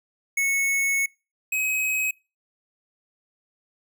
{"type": "tone pair in turn", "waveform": "square", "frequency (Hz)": [2203, 2540], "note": ["C#7", "D#7"], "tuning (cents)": [-11, 35], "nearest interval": "major second", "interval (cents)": 246, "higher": "second", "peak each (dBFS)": [-21, -23], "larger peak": "first", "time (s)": [[0.37, 1.06], [1.52, 2.11]], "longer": "first", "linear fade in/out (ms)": 5, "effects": ["noise-tail reverb RT60 0.3 s tail -26 dB re dry"]}